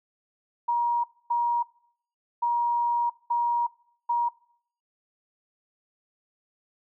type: tone bursts at uneven times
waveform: sine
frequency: 950 Hz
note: A#5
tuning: 33 cents sharp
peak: -21 dBFS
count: 5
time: 0.68-1.04 / 1.3-1.63 / 2.42-3.1 / 3.3-3.67 / 4.09-4.29 s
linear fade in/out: 10 ms
effects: noise-tail reverb RT60 0.6 s tail -21 dB re dry